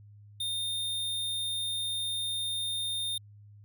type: tone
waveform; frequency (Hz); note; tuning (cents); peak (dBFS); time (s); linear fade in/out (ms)
square; 3641; A#7; -41; -31; 0.4-3.18; 5
effects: added 103 Hz sine -50 dBFS peak until 3.64 s